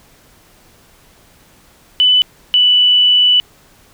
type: tone pair in turn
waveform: sine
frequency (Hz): 2995 / 2971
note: F#7 / F#7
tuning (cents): +20 / +6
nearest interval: unison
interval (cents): 14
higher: first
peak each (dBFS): -7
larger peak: neither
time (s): 2-2.22 / 2.54-3.4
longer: second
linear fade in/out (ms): 0
effects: pink hiss -48 dBFS RMS until 3.93 s